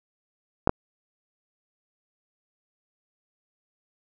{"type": "clicks", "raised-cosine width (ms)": 1, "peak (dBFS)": -4, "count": 2, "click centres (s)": [0.674, 0.694], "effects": []}